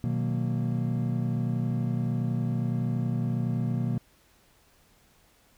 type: chord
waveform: triangle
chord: B major seventh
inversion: none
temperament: equal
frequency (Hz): 123.47 / 155.56 / 185 / 233.1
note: B2 / D#3 / F#3 / A#3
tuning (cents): 0 / 0 / 0 / 0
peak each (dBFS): -26 / -31 / -32 / -30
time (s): 0.04-3.98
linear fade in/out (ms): 0
effects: pink hiss -62 dBFS RMS until 5.57 s